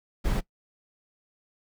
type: noise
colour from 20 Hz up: brown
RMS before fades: -25 dBFS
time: 0.24-0.41 s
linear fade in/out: 20 ms
effects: noise-tail reverb RT60 0.1 s tail -19 dB re dry